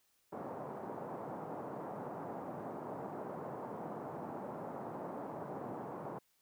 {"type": "band-pass noise", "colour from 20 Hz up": "white", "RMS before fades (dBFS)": -44, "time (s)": [0.32, 6.19], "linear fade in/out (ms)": 10, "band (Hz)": [130, 910], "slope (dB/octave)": 24, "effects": ["white hiss -75 dBFS RMS until 6.41 s"]}